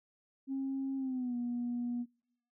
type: tone with pitch glide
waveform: sine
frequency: 269.5 to 241.5 Hz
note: C#4 to B3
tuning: -49 to -39 cents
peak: -32 dBFS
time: 0.47-2.06 s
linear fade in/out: 50 ms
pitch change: -190 cents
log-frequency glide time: 0.97-1.36 s
effects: noise-tail reverb RT60 0.7 s tail -24 dB re dry + tanh soft clip ceiling -29 dBFS